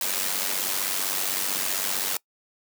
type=noise with amplitude modulation; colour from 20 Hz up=white; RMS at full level=-24 dBFS; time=0.01-2.17 s; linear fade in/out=2 ms; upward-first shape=sine; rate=95.7 Hz; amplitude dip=65%; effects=noise-tail reverb RT60 0.1 s tail -24 dB re dry + high-pass 200 Hz 12 dB/octave